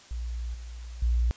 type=tone with level steps; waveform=sine; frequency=59 Hz; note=A#1; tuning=22 cents sharp; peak=-30 / -37 / -21 dBFS; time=0.11-1.31 s; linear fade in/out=0 ms; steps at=0.54 / 1.02 s; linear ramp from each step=5 ms; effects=white hiss -52 dBFS RMS until 1.36 s + resampled to 16000 Hz